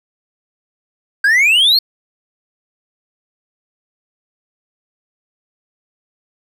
triangle exponential sweep, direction up, 1568 to 4435 Hz, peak -7 dBFS, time 1.24-1.79 s, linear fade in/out 5 ms, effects none

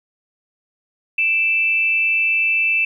sine tone pair together, 2357 / 2646 Hz, D7 / E7, +6 / +6 cents, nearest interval major second, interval 200 cents, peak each -24 / -15 dBFS, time 1.18-2.85 s, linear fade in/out 5 ms, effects 9-bit

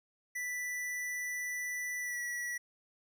square tone with pitch glide, 1976 to 1939.8 Hz, B6 to B6, 0 to -32 cents, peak -36 dBFS, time 0.35-2.58 s, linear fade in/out 10 ms, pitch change -32 cents, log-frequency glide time 2.01-2.2 s, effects none

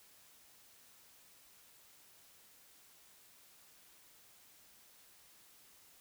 silence, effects white hiss -63 dBFS RMS until 6 s

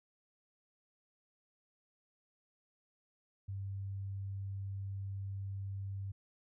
sine tone, 98 Hz, G2, in tune, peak -38 dBFS, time 3.48-6.12 s, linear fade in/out 10 ms, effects none

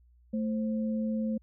sine tone pair together, 221 / 525.6 Hz, A3 / C5, +8 / +8 cents, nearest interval octave + minor third, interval 1500 cents, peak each -28 / -38 dBFS, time 0.33-1.38 s, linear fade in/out 10 ms, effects added 60 Hz sine -58 dBFS peak until 1.42 s

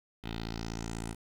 10% pulse tone with low-pass filter sweep, 56.2 Hz, A1, 37 cents sharp, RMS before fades -38 dBFS, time 0.22-1.16 s, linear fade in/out 50 ms, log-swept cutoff 3300 to 9800 Hz, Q 3.1, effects 9-bit

